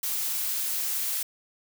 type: noise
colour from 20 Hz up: blue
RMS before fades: -29 dBFS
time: 0.03-1.23 s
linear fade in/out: 5 ms
effects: none